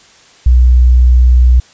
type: tone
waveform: sine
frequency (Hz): 61.74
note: B1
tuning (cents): 0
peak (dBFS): -3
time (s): 0.46-1.6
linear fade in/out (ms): 5
effects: white hiss -43 dBFS RMS until 1.73 s + resampled to 16000 Hz